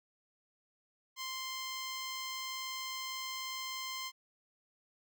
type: tone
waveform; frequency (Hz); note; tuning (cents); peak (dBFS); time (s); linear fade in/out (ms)
10% pulse; 1046.5; C6; 0; -30; 1.16-4.12; 50
effects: none